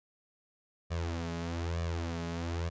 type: tone with flanger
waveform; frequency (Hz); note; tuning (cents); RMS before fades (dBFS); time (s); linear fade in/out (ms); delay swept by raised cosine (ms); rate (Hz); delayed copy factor
sawtooth; 84.2; E2; +37; -35; 0.9-2.7; 20; 1.7 to 4.8; 1.1; +0.8
effects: resampled to 16000 Hz